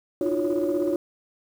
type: tone cluster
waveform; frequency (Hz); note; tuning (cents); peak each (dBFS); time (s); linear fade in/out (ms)
sine; 305.2 / 342.6 / 359 / 558; D#4 / F4 / F4 / C#5; -33 / -33 / +48 / +11; -26; 0.21-0.96; 2
effects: tanh soft clip ceiling -16 dBFS + 8-bit